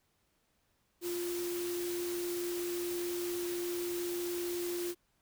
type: tone in noise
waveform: sine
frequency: 350 Hz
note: F4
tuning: 4 cents sharp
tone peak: -34 dBFS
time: 1.01-4.95 s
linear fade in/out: 50 ms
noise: white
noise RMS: -43 dBFS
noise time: 1.01-4.95 s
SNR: +6 dB
effects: pink hiss -75 dBFS RMS until 5.21 s